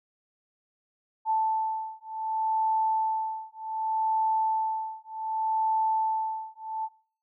sine beating tone pair, 880 / 880.66 Hz, A5 / A5, 0 / +1 cents, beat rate 0.66 Hz, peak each -28 dBFS, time 1.25-6.89 s, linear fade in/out 50 ms, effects noise-tail reverb RT60 0.5 s tail -23 dB re dry

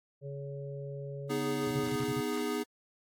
harmonic tone, 140 Hz, C#3, 18 cents sharp, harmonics 1 / 3 / 4, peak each -39 / -44 / -45 dBFS, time 0.21-1.92 s, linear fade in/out 50 ms
square chord, G# minor, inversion first, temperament equal with one note detuned, 246.9 / 311.1 / 413.4 Hz, B3 / D#4 / G#4, 0 / 0 / -8 cents, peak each -37 / -37 / -35 dBFS, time 1.29-2.64 s, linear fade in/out 20 ms
sine tone bursts, 133.3 Hz, C3, 33 cents sharp, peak -33 dBFS, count 7, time 1.67-2.206 s, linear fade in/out 5 ms, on 44 ms, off 38 ms
effects AAC 64 kbps

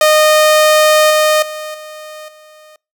sawtooth tone with level steps, 615 Hz, D#5, 20 cents flat, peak -3 / -5 / -19 / -25 / -35 dBFS, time 0.01-2.76 s, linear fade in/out 2 ms, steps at 1.1 / 1.42 / 1.74 / 2.28 s, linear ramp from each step 5 ms, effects noise-tail reverb RT60 0.3 s tail -26 dB re dry

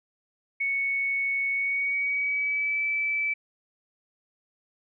sine tone with pitch glide, 2217 to 2312 Hz, C#7 to D7, 0 to -28 cents, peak -24 dBFS, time 0.6-3.34 s, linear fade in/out 10 ms, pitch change +72 cents, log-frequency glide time 1.51-2.83 s, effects none

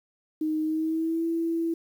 sine tone with pitch glide, 311.1 to 331.5 Hz, D#4 to E4, 0 to +10 cents, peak -24 dBFS, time 0.41-1.74 s, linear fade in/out 5 ms, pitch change +110 cents, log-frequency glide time 0.62-1.25 s, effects 9-bit

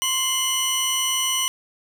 20% pulse tone pair together, 1046.5 / 2960 Hz, C6 / F#7, 0 / 0 cents, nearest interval octave + tritone, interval 1800 cents, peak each -22 / -16 dBFS, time 0.02-1.48 s, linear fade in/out 0 ms, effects none

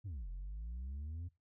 sine exponential two-way sweep, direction down then up, 110 to 42.73 to 89.7 Hz, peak -38 dBFS, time 0.04-1.29 s, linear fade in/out 20 ms, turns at 0.29 s, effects noise-tail reverb RT60 0.2 s tail -18 dB re dry + tanh soft clip ceiling -40 dBFS

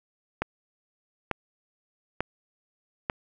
click train, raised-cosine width 0.5 ms, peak -11 dBFS, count 4, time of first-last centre 0.42-3.099 s, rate 1.12 Hz, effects none

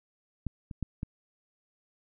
clicks, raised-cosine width 5 ms, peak -20 / -27 / -19 / -21 dBFS, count 4, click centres 0.467 / 0.712 / 0.827 / 1.031 s, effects none

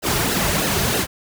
pink noise with flanger, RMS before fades -20 dBFS, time 0.02-1.07 s, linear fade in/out 50 ms, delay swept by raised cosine 0.86 to 4.06 ms, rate 3.2 Hz, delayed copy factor -0.85, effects none

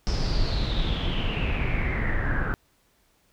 brown noise with low-pass filter sweep, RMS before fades -25 dBFS, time 0.07-2.54 s, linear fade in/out 0 ms, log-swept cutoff 5400 to 1500 Hz, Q 8.6, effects pink hiss -65 dBFS RMS until 3.32 s

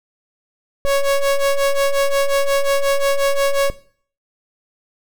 square ring-modulated tone, 277.2 Hz, C#4, in tune, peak -11 dBFS, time 0.85-3.7 s, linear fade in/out 0 ms, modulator 280 Hz, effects noise-tail reverb RT60 0.5 s tail -17 dB re dry

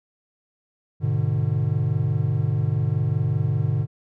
triangle chord, G# diminished, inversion none, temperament just, 103.83 / 124.59 / 149.51 Hz, G#2 / B2 / D3, 0 / +16 / +31 cents, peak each -22 dBFS, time 1-3.87 s, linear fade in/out 50 ms, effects none

